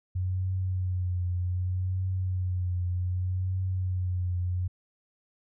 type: tone with vibrato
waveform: sine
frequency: 91.4 Hz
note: F#2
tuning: 21 cents flat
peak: -26 dBFS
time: 0.15-4.68 s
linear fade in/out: 10 ms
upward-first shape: triangle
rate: 0.65 Hz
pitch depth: 44 cents each way
effects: none